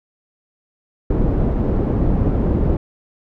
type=low-pass noise; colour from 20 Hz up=pink; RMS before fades=-17 dBFS; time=1.1-2.77 s; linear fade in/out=5 ms; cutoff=410 Hz; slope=12 dB/octave; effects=none